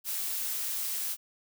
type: noise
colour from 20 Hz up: blue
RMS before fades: -33 dBFS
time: 0.04-1.17 s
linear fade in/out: 50 ms
effects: none